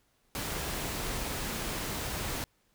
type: noise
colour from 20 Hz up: pink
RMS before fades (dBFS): -35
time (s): 0.35-2.44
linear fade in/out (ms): 0
effects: pink hiss -71 dBFS RMS until 2.74 s